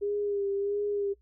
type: tone with vibrato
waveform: sine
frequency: 404.2 Hz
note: G#4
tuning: 47 cents flat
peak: -27 dBFS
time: 0.01-1.14 s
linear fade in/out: 20 ms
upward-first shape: sine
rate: 1.5 Hz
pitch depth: 33 cents each way
effects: noise-tail reverb RT60 0.1 s tail -19 dB re dry + added 60 Hz sine -61 dBFS peak until 1.21 s